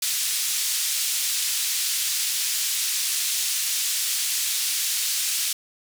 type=band-pass noise; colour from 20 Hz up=white; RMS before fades=-25 dBFS; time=0.02-5.53 s; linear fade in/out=5 ms; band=3000 to 10000 Hz; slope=12 dB/octave; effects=none